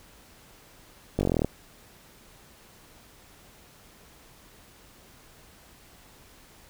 slowing click train, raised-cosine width 2 ms, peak -11 dBFS, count 12, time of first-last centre 1.19-1.446 s, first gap 20 ms, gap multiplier 1.03, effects pink hiss -54 dBFS RMS until 6.69 s

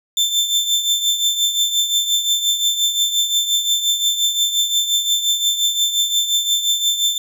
30% pulse tone with tremolo, 3551 Hz, A7, 15 cents sharp, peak -10 dBFS, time 0.17-7.18 s, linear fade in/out 2 ms, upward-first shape triangle, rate 5.7 Hz, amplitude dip 70%, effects none

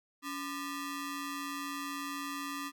sawtooth ring-modulated tone, 740 Hz, F#5, in tune, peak -30 dBFS, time 0.22-2.72 s, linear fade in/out 50 ms, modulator 458 Hz, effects none

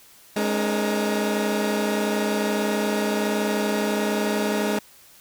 20% pulse tone cluster, 209.4 / 270.9 / 303.6 / 470.2 Hz, G#3 / C#4 / D#4 / A#4, +15 / -40 / -42 / +15 cents, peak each -18 / -26 / -26 / -27 dBFS, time 0.36-4.79 s, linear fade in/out 5 ms, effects white hiss -51 dBFS RMS until 5.2 s

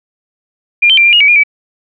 sine tone with pitch steps, 2404 / 3111 / 2368 / 2392 / 2869 / 2277 / 2420 / 2296 Hz, D7 / G7 / D7 / D7 / F7 / C#7 / D#7 / D7, +40 / -14 / +14 / +31 / +46 / +46 / -49 / -40 cents, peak -4 dBFS, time 0.82-1.436 s, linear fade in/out 10 ms, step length 77 ms, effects none

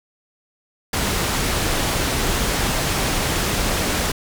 pink low-pass noise, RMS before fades -21 dBFS, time 0.93-4.12 s, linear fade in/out 5 ms, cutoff 12000 Hz, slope 12 dB/octave, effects none

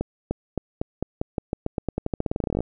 accelerating click train, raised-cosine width 2 ms, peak -11 dBFS, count 27, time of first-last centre 0.01-2.605 s, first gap 300 ms, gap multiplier 0.89, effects none

